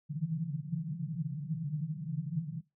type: band-pass noise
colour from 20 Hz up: pink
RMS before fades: -36 dBFS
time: 0.09-2.61 s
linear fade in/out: 20 ms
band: 140 to 170 Hz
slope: 96 dB/octave
effects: noise-tail reverb RT60 0.2 s tail -17 dB re dry